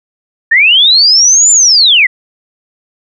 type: linear two-way sweep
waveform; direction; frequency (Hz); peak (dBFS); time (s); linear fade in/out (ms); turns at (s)
sine; up then down; 1736 to 7220 to 1896; -3; 0.51-2.07; 10; 1.51
effects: none